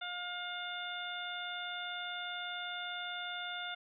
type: harmonic tone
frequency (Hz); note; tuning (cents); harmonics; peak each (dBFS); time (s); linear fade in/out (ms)
711; F5; +31; 1 / 2 / 3 / 4 / 5; -45 / -42 / -48 / -48 / -43; 0.01-3.75; 10
effects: none